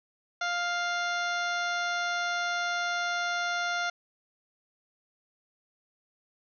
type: harmonic tone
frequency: 700 Hz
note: F5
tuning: 4 cents sharp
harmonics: 1 / 2 / 3 / 4 / 5 / 6 / 7 / 8 / 9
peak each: -33 / -30 / -38 / -44 / -40 / -42 / -52 / -44 / -47 dBFS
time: 0.41-3.9 s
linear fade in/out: 5 ms
effects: none